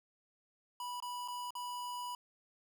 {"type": "tone with dropouts", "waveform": "square", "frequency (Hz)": 981, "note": "B5", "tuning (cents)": -12, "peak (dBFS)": -40, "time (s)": [0.8, 2.15], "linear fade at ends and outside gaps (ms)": 2, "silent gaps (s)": [[1.002, 1.024], [1.278, 1.283], [1.506, 1.552]], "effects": []}